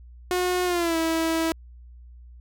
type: tone with pitch glide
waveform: sawtooth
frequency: 361.6 to 325.9 Hz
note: F#4 to E4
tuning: -40 to -20 cents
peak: -18 dBFS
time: 0.31-1.52 s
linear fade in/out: 0 ms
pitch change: -180 cents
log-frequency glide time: 0.65-0.97 s
effects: added 60 Hz sine -43 dBFS peak until 2.4 s